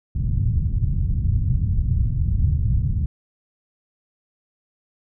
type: low-pass noise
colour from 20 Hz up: white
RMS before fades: -20 dBFS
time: 0.15-3.06 s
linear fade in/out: 2 ms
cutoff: 120 Hz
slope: 24 dB/octave
effects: none